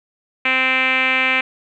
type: tone with low-pass filter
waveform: 5% pulse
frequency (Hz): 260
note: C4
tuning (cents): -11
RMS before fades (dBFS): -17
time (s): 0.45-1.41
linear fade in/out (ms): 5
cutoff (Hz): 2400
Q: 5.3
effects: none